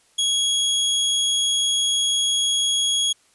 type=tone; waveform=sawtooth; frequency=3322 Hz; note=G#7; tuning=in tune; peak=-15 dBFS; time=0.18-3.13 s; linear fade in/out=10 ms; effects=white hiss -59 dBFS RMS until 3.34 s + resampled to 24000 Hz